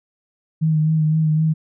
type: tone with vibrato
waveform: sine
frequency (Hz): 156.5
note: D#3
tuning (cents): +10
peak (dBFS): -14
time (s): 0.61-1.54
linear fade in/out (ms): 20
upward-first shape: sine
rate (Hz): 3.9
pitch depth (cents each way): 28
effects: none